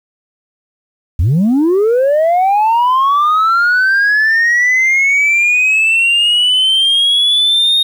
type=linear sweep; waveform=sine; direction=up; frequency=69.8 to 3720 Hz; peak=-6 dBFS; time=1.19-7.83 s; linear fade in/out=5 ms; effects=tanh soft clip ceiling -7 dBFS + 7-bit